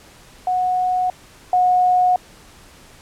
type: tone pair in turn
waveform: sine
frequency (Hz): 733 / 727.9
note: F#5 / F#5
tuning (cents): -16 / -29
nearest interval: unison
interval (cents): 13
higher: first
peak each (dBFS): -16 / -12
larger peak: second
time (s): 0.47-1.1 / 1.53-2.16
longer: neither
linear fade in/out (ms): 2
effects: pink hiss -46 dBFS RMS until 3.01 s + low-pass 11000 Hz 12 dB/octave